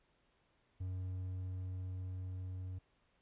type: tone with level ramp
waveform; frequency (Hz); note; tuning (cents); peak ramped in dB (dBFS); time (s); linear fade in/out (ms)
triangle; 92.5; F#2; 0; -36 to -39; 0.8-2.79; 10
effects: pink hiss -75 dBFS RMS until 3.21 s + resampled to 8000 Hz